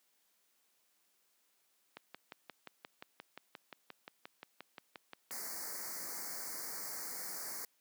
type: click train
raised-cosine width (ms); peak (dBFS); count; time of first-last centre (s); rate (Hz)
0.3; -30; 20; 1.97-5.309; 5.69
type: band-stop noise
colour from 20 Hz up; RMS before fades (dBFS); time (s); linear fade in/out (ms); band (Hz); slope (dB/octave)
white; -43; 5.31-7.65; 2; 2200 to 4400; 96
effects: white hiss -75 dBFS RMS until 7.8 s + high-pass 200 Hz 12 dB/octave

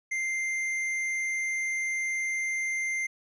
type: tone with hard clipping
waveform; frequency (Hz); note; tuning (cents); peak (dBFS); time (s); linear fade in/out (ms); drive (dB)
sine; 2093; C7; 0; -29; 0.11-3.07; 10; 7
effects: none

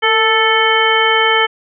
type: harmonic tone with a mistuned harmonic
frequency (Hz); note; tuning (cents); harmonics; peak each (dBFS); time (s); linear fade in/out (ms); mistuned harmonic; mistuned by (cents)
440; A4; 0; 1 / 2 / 3 / 4 / 5 / 7; -17 / -17 / -17 / -17 / -17 / -17; 0.02-1.47; 20; 1; +43
effects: none

